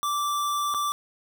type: tone with dropouts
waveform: square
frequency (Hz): 1169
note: D6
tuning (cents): -8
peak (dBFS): -25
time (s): 0.03-0.92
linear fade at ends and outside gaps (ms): 0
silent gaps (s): 0.74-0.746
effects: none